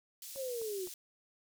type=band-pass noise; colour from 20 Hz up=white; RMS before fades=-47 dBFS; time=0.22-0.94 s; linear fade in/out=2 ms; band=4200 to 16000 Hz; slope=12 dB/octave
type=linear sweep; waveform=sine; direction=down; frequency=554.4 to 347.9 Hz; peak=-36 dBFS; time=0.35-0.89 s; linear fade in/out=50 ms
type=click train; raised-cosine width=1 ms; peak=-40 dBFS; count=3; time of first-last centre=0.36-0.873 s; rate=3.9 Hz
effects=none